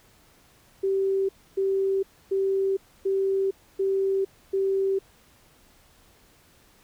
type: tone bursts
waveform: sine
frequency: 387.8 Hz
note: G4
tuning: 19 cents flat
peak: -21 dBFS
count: 6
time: 0.83-4.99 s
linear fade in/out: 10 ms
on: 460 ms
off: 280 ms
effects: pink hiss -58 dBFS RMS until 6.83 s